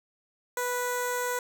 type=tone with notch filter; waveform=10% pulse; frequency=492.3 Hz; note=B4; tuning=6 cents flat; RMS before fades=-30 dBFS; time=0.57-1.39 s; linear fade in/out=2 ms; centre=2800 Hz; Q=0.82; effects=none